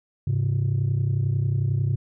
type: tone pair together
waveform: sine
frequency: 103.7 / 134.83 Hz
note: G#2 / C#3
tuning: -2 / -48 cents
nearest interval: perfect fourth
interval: 454 cents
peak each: -21 dBFS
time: 0.27-1.96 s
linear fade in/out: 5 ms
effects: tanh soft clip ceiling -17 dBFS